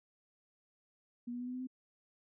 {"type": "tone with pitch steps", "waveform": "sine", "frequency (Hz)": [240.6, 243.8, 247.1, 250.4, 253.7, 257.1], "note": ["B3", "B3", "B3", "B3", "B3", "C4"], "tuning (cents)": [-45, -22, 1, 24, 47, -30], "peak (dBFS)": -38, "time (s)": [1.27, 1.672], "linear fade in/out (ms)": 10, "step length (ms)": 67, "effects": []}